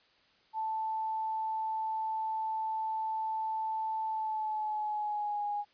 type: tone with pitch glide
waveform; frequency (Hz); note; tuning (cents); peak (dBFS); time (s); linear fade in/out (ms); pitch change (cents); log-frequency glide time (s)
sine; 880 to 825.8; A5 to G#5; 0 to -10; -31; 0.53-5.65; 50; -110; 4.06-5.45
effects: white hiss -66 dBFS RMS until 5.73 s + resampled to 11025 Hz